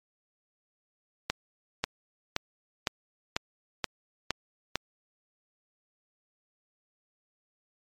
accelerating click train, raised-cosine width 0.2 ms, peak -9 dBFS, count 8, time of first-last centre 1.3-4.756 s, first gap 540 ms, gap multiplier 0.97, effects MP3 96 kbps

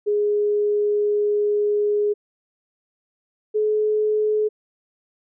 sine tone pair in turn, 415.3 / 426.7 Hz, G#4 / G#4, 0 / +47 cents, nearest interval unison, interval 47 cents, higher second, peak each -17 dBFS, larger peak neither, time 0.06-2.14 / 3.54-4.49 s, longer first, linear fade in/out 20 ms, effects none

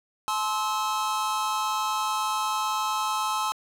square tone cluster, 859 / 1050 / 1299 Hz, A5 / C6 / E6, -42 / +6 / -26 cents, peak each -30 dBFS, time 0.28-3.52 s, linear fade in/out 0 ms, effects low-pass 12000 Hz 12 dB/octave + 8-bit

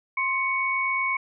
sine tone pair together, 1053.9 / 2228 Hz, C6 / C#7, +12 / +8 cents, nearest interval octave + minor second, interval 1296 cents, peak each -27 / -24 dBFS, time 0.17-1.17 s, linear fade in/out 5 ms, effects none

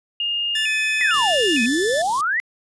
sine tone with vibrato, 2673 Hz, E7, 23 cents sharp, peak -20 dBFS, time 0.2-1.66 s, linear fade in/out 2 ms, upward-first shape square, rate 1.1 Hz, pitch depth 100 cents each way
sawtooth tone, 1751 Hz, A6, 9 cents flat, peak -19 dBFS, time 0.55-2.02 s, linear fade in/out 5 ms
sine exponential two-way sweep, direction down then up, 2054 to 220 to 2054 Hz, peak -18 dBFS, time 1.01-2.4 s, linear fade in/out 0 ms, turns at 1.63 s
white band-stop noise, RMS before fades -31 dBFS, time 1.14-2.21 s, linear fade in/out 0 ms, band 510 to 3100 Hz, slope 96 dB/octave
effects resampled to 22050 Hz

